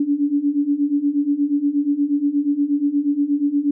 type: beating tone pair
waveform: sine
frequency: 282.5 / 290.9 Hz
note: C#4 / D4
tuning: +33 / -16 cents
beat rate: 8.4 Hz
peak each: -21 / -18 dBFS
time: 0-3.71 s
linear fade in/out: 5 ms
effects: none